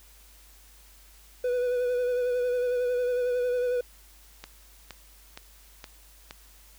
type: tone with vibrato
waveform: triangle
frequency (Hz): 493.9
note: B4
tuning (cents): 0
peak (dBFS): -22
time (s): 1.44-3.81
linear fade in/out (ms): 5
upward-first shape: sine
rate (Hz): 11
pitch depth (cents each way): 26
type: click train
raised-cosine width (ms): 0.2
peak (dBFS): -22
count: 5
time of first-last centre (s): 4.44-6.309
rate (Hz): 2.14
effects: added 50 Hz sine -54 dBFS peak until 6.78 s + white hiss -56 dBFS RMS until 6.78 s